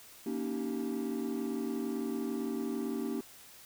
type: chord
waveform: triangle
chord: Eb dominant seventh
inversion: second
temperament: just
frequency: 233.3 / 280 / 311.1 / 388.9 Hz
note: Bb3 / Db4 / Eb4 / G4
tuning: +2 / +18 / 0 / -14 cents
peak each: -34 / -35 / -37 / -36 dBFS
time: 0.26-3.21 s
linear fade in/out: 5 ms
effects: tanh soft clip ceiling -25 dBFS + white hiss -54 dBFS RMS until 3.65 s